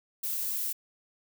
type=noise; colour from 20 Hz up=violet; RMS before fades=-32 dBFS; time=0.23-0.73 s; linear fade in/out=10 ms; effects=none